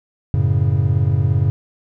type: chord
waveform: triangle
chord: F# minor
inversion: none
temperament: equal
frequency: 92.5 / 110 / 138.59 Hz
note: F#2 / A2 / C#3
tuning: 0 / 0 / 0 cents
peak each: -16 dBFS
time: 0.34-1.5 s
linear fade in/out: 0 ms
effects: none